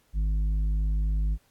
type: tone with tanh clipping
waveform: triangle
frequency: 51.8 Hz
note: G#1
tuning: 4 cents flat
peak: -24 dBFS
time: 0.13-1.38 s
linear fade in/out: 50 ms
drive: 11 dB
effects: pink hiss -66 dBFS RMS until 1.5 s + AAC 64 kbps